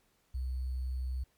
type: tone with sample-and-hold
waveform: sine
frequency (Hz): 64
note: C2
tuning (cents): -38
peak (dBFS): -32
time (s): 0.34-1.24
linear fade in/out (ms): 10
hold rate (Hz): 4410
effects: pink hiss -72 dBFS RMS until 1.37 s + MP3 96 kbps